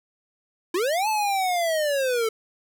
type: linear two-way sweep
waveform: square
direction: up then down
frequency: 324.6 to 880 to 435.6 Hz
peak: -22 dBFS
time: 0.74-2.29 s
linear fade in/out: 5 ms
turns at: 1.08 s
effects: none